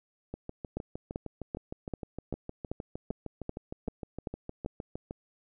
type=two click trains; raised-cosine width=2 ms; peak=-20 / -24 dBFS; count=11 / 32; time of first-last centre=0.77-4.661 / 0.34-5.109 s; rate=2.57 / 6.5 Hz; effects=none